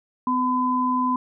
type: tone pair together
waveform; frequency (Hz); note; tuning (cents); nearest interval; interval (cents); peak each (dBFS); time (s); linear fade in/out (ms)
sine; 252.8 / 1011; B3 / B5; +41 / +40; 2 octaves; 2399; -23 / -21; 0.27-1.16; 2
effects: none